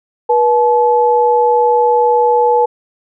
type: tone pair together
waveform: sine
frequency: 483.2 / 861 Hz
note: B4 / A5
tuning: -38 / -38 cents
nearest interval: minor seventh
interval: 1000 cents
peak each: -11 dBFS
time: 0.29-2.66 s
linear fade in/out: 10 ms
effects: none